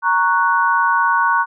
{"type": "chord", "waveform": "sine", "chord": "F# major", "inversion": "first", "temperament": "equal", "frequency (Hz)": [932.3, 1108.7, 1480], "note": ["A#5", "C#6", "F#6"], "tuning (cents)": [0, 0, 0], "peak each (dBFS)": -17, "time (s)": [0.02, 1.46], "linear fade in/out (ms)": 50, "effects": []}